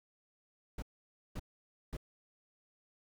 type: noise bursts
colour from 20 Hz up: brown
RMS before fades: -40 dBFS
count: 3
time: 0.78-1.969 s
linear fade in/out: 5 ms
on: 43 ms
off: 530 ms
effects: none